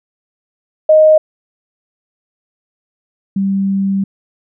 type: tone pair in turn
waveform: sine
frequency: 622.3 / 195.33 Hz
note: D#5 / G3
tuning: 0 / -6 cents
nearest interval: octave + minor sixth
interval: 2006 cents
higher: first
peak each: -4 / -12 dBFS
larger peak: first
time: 0.89-1.18 / 3.36-4.04 s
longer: second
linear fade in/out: 5 ms
effects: none